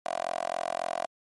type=tone with high-pass filter; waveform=10% pulse; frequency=43.65 Hz; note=F1; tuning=in tune; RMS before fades=-32 dBFS; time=0.06-1.06 s; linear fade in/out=0 ms; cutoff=700 Hz; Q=5.5; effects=MP3 48 kbps